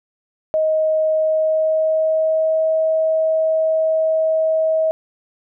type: tone with pitch glide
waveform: sine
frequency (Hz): 628 to 637.5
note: D#5 to D#5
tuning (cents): +16 to +42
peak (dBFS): -14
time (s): 0.54-4.91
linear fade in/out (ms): 0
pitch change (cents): +26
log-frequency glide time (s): 1.11-2.66
effects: none